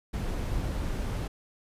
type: noise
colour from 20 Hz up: brown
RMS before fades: -31 dBFS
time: 0.13-1.28 s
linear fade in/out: 10 ms
effects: resampled to 32000 Hz